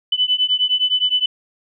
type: beating tone pair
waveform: sine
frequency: 2996 / 3005.7 Hz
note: F#7 / F#7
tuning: +21 / +27 cents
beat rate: 9.7 Hz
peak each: -18 dBFS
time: 0.12-1.26 s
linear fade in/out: 5 ms
effects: none